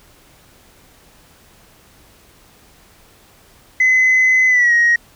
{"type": "tone with pitch glide", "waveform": "sine", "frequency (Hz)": [2032, 1885], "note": ["B6", "A#6"], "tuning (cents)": [49, 19], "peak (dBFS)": -8, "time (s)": [3.8, 4.96], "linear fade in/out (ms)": 5, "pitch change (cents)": -130, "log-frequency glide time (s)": [4.48, 4.73], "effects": ["tanh soft clip ceiling -7 dBFS", "pink hiss -49 dBFS RMS until 5.15 s"]}